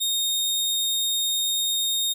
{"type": "tone", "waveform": "sawtooth", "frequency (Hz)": 3699, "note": "A#7", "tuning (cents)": -14, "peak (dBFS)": -19, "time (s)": [0, 2.14], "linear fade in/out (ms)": 20, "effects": ["10-bit"]}